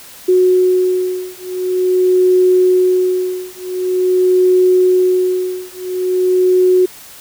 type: beating tone pair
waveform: sine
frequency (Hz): 366.8 / 367.26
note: F#4 / F#4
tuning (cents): -15 / -13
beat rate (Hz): 0.46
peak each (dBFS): -13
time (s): 0.28-6.86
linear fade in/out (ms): 10
effects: white hiss -37 dBFS RMS until 7.2 s